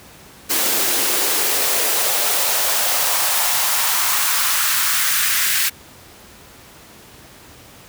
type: noise with high-pass filter sweep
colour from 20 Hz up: white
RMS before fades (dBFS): -18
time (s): 0.49-5.7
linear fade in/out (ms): 20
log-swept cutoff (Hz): 280 to 1800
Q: 1.9
effects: pink hiss -43 dBFS RMS until 7.88 s + high-pass 60 Hz 12 dB/octave